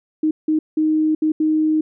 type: tone bursts at uneven times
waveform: sine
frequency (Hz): 311.1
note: D#4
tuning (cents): 0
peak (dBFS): -14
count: 5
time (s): 0.23-0.31 / 0.48-0.59 / 0.77-1.15 / 1.22-1.32 / 1.4-1.81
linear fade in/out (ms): 5
effects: none